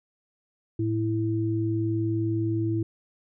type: tone pair together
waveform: sine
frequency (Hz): 110 / 329.6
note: A2 / E4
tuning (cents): 0 / 0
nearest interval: octave + perfect fifth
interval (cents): 1900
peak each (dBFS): -26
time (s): 0.79-2.83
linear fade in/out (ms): 5
effects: none